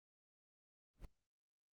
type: noise with exponential growth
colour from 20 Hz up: brown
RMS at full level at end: -45 dBFS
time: 0.95-1.05 s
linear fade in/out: 0 ms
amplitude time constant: 20 ms
effects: noise-tail reverb RT60 0.5 s tail -25 dB re dry + Opus 24 kbps